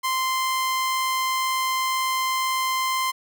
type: tone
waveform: sawtooth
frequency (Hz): 1042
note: C6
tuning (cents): -7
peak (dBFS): -18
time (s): 0.03-3.12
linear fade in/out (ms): 20
effects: none